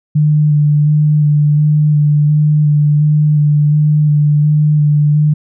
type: tone with vibrato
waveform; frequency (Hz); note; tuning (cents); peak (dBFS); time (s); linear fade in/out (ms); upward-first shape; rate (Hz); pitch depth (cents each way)
sine; 149.5; D3; +31; -7; 0.15-5.34; 10; square; 1.4; 15
effects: none